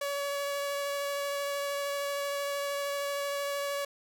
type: tone with vibrato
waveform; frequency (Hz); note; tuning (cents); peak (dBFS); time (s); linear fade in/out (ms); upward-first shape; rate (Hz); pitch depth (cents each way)
sawtooth; 566; C#5; +36; -27; 0.01-3.85; 5; sine; 13; 9
effects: 9-bit